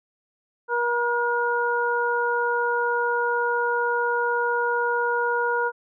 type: harmonic tone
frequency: 477.9 Hz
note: A#4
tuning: 43 cents sharp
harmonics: 1 / 2 / 3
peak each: -25 / -25 / -25 dBFS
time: 0.68-5.72 s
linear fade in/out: 50 ms
effects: none